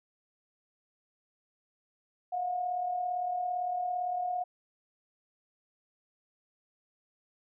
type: tone pair together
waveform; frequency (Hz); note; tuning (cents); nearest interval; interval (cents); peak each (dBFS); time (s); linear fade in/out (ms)
sine; 684 / 721.7; F5 / F#5; -36 / -43; minor second; 93; -40 / -30; 2.32-4.44; 10
effects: none